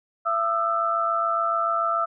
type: tone cluster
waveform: sine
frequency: 674 / 1219 / 1326 Hz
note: E5 / D#6 / E6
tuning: +38 / -36 / +10 cents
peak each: -27 / -27 / -23 dBFS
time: 0.25-2.06 s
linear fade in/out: 20 ms
effects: none